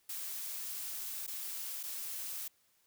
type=noise with dropouts; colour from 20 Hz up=blue; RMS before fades=-41 dBFS; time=0.09-2.48 s; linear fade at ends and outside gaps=5 ms; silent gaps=1.266-1.276 / 1.831-1.835 s; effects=white hiss -72 dBFS RMS until 2.86 s